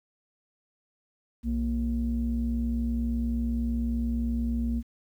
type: tone pair together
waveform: sine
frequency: 61.74 / 233.1 Hz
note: B1 / A#3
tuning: 0 / 0 cents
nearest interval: octave + major seventh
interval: 2300 cents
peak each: -27 dBFS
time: 1.43-4.83 s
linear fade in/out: 50 ms
effects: tanh soft clip ceiling -19 dBFS + 10-bit